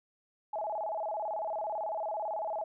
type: tone with vibrato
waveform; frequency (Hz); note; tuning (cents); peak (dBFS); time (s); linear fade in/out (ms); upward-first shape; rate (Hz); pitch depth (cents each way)
sine; 740; F#5; 0; -32; 0.53-2.64; 5; square; 18; 230
effects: none